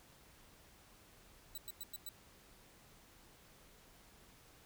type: tone bursts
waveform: 5% pulse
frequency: 3951 Hz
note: B7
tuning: in tune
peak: -35 dBFS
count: 5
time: 1.55-2.09 s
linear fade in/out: 2 ms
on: 28 ms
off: 100 ms
effects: pink hiss -63 dBFS RMS until 4.65 s